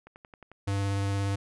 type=click train; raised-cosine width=0.5 ms; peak=-33 dBFS; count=6; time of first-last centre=0.07-0.516 s; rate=11.2 Hz
type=tone with vibrato; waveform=square; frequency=99.2 Hz; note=G2; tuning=21 cents sharp; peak=-27 dBFS; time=0.67-1.36 s; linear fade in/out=10 ms; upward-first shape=sine; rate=17 Hz; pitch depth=11 cents each way
effects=resampled to 24000 Hz